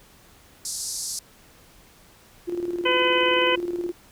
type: band-pass noise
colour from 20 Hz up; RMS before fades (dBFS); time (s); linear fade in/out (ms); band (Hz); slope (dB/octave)
pink; -31; 0.65-1.19; 2; 4600 to 11000; 48
type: tone with tremolo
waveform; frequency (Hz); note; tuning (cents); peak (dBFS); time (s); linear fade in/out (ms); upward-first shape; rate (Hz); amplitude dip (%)
sine; 349.2; F4; 0; -23; 2.47-3.92; 20; square; 19; 55
type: harmonic tone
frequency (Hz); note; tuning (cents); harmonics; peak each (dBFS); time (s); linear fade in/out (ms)
505; B4; +39; 1 / 2 / 3 / 4 / 5 / 6; -23 / -25 / -29 / -28 / -26 / -25; 2.85-3.56; 10
effects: pink hiss -53 dBFS RMS until 4.11 s